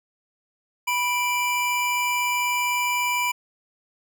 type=tone pair together; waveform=square; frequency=982.8 / 2349 Hz; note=B5 / D7; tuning=-9 / 0 cents; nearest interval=octave + minor third; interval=1509 cents; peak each=-25 dBFS; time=0.87-3.32 s; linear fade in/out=10 ms; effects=none